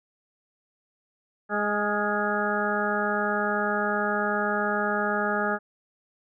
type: harmonic tone with a mistuned harmonic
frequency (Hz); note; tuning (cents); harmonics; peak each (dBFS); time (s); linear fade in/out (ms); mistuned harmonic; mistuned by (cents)
207.7; G#3; 0; 1 / 2 / 3 / 4 / 6 / 7 / 8; -31 / -31 / -31 / -31 / -31 / -31 / -31; 1.49-5.59; 50; 7; -32
effects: none